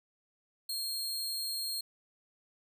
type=tone; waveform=sawtooth; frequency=4237 Hz; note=C8; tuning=21 cents sharp; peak=-31 dBFS; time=0.69-1.81 s; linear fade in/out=5 ms; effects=none